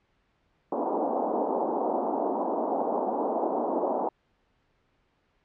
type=band-pass noise; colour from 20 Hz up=white; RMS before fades=-28 dBFS; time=0.72-4.09 s; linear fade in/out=5 ms; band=230 to 920 Hz; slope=48 dB/octave; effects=pink hiss -70 dBFS RMS until 5.44 s + low-pass 3000 Hz 12 dB/octave